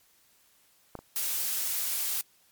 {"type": "clicks", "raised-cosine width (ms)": 1, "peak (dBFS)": [-23, -30], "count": 2, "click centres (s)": [0.953, 0.99]}
{"type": "noise", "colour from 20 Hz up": "blue", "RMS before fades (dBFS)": -30, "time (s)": [1.16, 2.21], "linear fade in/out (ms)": 0}
{"effects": ["white hiss -64 dBFS RMS until 2.51 s", "MP3 96 kbps"]}